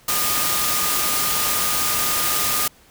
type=tone in noise; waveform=sine; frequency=1223 Hz; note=D#6; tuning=30 cents flat; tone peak=-28 dBFS; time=0.08-2.68 s; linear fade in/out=5 ms; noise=white; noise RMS=-21 dBFS; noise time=0.08-2.68 s; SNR=-10 dB; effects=pink hiss -52 dBFS RMS until 2.9 s